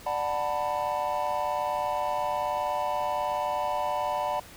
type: chord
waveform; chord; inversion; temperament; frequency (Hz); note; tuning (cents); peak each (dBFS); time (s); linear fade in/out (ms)
triangle; B minor seventh; first; just; 592.7 / 740.8 / 889 / 987.8; D5 / F#5 / A5 / B5; +16 / +2 / +18 / 0; -30; 0.06-4.4; 5
effects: pink hiss -48 dBFS RMS until 4.56 s